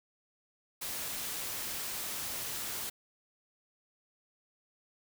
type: noise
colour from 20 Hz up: white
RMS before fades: -38 dBFS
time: 0.81-2.9 s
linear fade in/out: 10 ms
effects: none